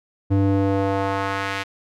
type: tone with band-pass filter sweep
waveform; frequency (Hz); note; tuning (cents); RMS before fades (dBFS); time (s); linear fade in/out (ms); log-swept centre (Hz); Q
square; 98; G2; 0; -21; 0.3-1.64; 20; 210 to 2300; 1.1
effects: none